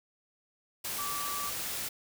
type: tone in noise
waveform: sine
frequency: 1159 Hz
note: D6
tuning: 23 cents flat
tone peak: -36 dBFS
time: 0.98-1.5 s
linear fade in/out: 10 ms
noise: white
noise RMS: -36 dBFS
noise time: 0.84-1.89 s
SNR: -3 dB
effects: none